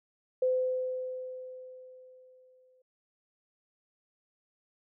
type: tone with exponential decay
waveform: sine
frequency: 511 Hz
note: C5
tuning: 41 cents flat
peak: -23 dBFS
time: 0.42-2.82 s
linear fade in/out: 5 ms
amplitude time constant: 520 ms
effects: none